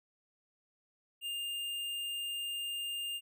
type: tone with tanh clipping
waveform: sine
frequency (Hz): 2808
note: F7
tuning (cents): +9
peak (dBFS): -37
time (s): 1.21-3.21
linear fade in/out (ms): 50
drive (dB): 16
effects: none